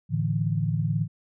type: chord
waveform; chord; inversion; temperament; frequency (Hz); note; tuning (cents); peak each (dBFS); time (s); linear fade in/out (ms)
sine; A suspended fourth; none; just; 110 / 146.67 / 165; A2 / D3 / E3; 0 / -2 / +2; -27; 0.09-1.08; 50
effects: none